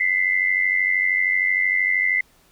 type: tone pair together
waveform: sine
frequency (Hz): 2000 / 2093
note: B6 / C7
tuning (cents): +21 / 0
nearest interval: minor second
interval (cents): 79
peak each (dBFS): -20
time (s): 0-2.21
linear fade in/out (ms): 5
effects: pink hiss -57 dBFS RMS until 2.51 s